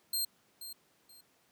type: tone with echo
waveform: 15% pulse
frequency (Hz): 4186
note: C8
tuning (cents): 0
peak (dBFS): -24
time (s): 0.13-0.25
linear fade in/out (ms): 5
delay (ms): 480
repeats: 2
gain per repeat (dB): -12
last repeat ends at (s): 1.21
effects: pink hiss -69 dBFS RMS until 1.51 s + high-pass 150 Hz 12 dB/octave